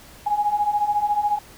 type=beating tone pair; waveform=sine; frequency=820 / 834 Hz; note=G#5 / G#5; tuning=-22 / +7 cents; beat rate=14 Hz; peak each=-24 / -20 dBFS; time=0.26-1.39 s; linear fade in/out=10 ms; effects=pink hiss -46 dBFS RMS until 1.57 s